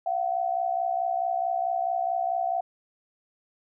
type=tone pair together; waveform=sine; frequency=687.4 / 752 Hz; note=F5 / F#5; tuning=-28 / +28 cents; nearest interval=major second; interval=156 cents; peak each=-27 dBFS; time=0.06-2.61 s; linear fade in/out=5 ms; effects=none